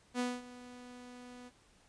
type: tone with ADSR envelope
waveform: sawtooth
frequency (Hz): 246.9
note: B3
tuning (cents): 0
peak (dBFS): -27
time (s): 0.14-1.51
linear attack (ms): 54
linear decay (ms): 220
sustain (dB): -18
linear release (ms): 41
effects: pink hiss -66 dBFS RMS until 1.88 s + resampled to 22050 Hz